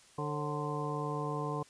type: harmonic tone with a mistuned harmonic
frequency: 148.4 Hz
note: D3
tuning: 18 cents sharp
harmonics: 1 / 2 / 3 / 4 / 5 / 6 / 7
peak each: -37 / -42 / -39 / -45 / -44 / -45 / -39 dBFS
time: 0.18-1.63 s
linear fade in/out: 5 ms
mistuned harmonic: 4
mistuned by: -140 cents
effects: white hiss -60 dBFS RMS until 1.69 s + resampled to 22050 Hz